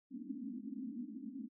white band-pass noise, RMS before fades -45 dBFS, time 0.1-1.49 s, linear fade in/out 50 ms, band 210 to 290 Hz, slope 96 dB/octave, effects none

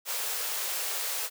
white high-pass noise, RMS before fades -32 dBFS, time 0.05-1.3 s, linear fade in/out 50 ms, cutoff 400 Hz, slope 48 dB/octave, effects none

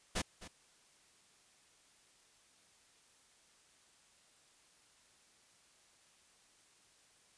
pink noise with echo, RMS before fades -35 dBFS, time 0.15-0.22 s, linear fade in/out 10 ms, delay 260 ms, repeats 1, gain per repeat -15 dB, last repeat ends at 0.48 s, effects white hiss -67 dBFS RMS until 7.37 s + resampled to 22050 Hz

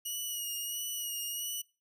10% pulse tone with vibrato, 2903 Hz, F#7, 34 cents flat, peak -27 dBFS, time 0.05-1.62 s, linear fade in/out 10 ms, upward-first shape sine, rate 1.5 Hz, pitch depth 34 cents each way, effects noise-tail reverb RT60 0.3 s tail -22 dB re dry

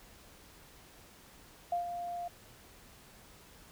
sine tone with ADSR envelope, 699 Hz, F5, 1 cent sharp, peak -28 dBFS, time 1.72-2.28 s, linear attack 4 ms, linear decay 120 ms, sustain -8 dB, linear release 4 ms, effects pink hiss -57 dBFS RMS until 3.71 s

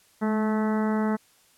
harmonic tone with a mistuned harmonic, 217 Hz, A3, 24 cents flat, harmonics 1 / 2 / 3 / 4 / 5 / 6 / 7 / 8 / 9, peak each -23 / -31 / -35 / -34 / -39 / -38 / -41 / -45 / -43 dBFS, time 0.21-1.17 s, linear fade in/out 20 ms, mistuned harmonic 1, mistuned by -25 cents, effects white hiss -60 dBFS RMS until 1.57 s + low-pass 12000 Hz 12 dB/octave

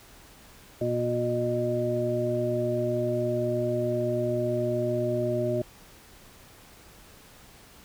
harmonic tone with a mistuned harmonic, 120.1 Hz, B2, 48 cents flat, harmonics 1 / 2 / 3 / 5, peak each -31 / -33 / -29 / -28 dBFS, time 0.81-5.62 s, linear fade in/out 5 ms, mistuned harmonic 5, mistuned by +31 cents, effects pink hiss -52 dBFS RMS until 7.84 s

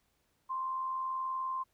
sine tone with amplitude modulation, 1046.5 Hz, C6, in tune, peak -31 dBFS, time 0.49-1.64 s, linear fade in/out 20 ms, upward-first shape sine, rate 80.2 Hz, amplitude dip 35%, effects pink hiss -75 dBFS RMS until 1.73 s

